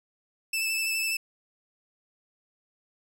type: tone with vibrato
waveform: sawtooth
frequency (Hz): 2636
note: E7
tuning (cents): -1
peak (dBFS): -23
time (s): 0.53-1.17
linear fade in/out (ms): 5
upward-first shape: sine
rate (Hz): 12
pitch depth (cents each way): 19
effects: none